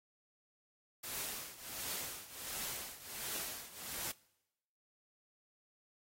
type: noise with tremolo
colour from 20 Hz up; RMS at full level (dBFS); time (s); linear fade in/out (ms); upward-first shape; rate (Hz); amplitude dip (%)
white; -40; 1.03-4.12; 10; triangle; 1.4; 85
effects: noise-tail reverb RT60 0.9 s tail -23 dB re dry + AAC 48 kbps